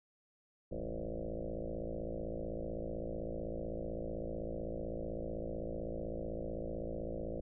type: tone with frequency modulation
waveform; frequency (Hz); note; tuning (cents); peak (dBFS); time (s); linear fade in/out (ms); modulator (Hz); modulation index
sine; 263.8; C4; +14; -37; 0.71-7.41; 10; 55.8; 6
effects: none